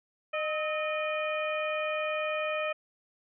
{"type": "harmonic tone with a mistuned harmonic", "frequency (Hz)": 613, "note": "D#5", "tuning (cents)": -26, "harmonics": [1, 2, 3, 4, 5], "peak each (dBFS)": [-31, -36, -40, -35, -44], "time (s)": [0.33, 2.73], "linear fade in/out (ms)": 10, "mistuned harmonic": 2, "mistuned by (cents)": 68, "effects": []}